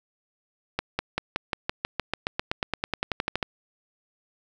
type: accelerating click train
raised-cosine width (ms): 0.3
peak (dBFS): -9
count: 22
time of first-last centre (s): 0.79-3.428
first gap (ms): 200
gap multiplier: 0.95
effects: 8-bit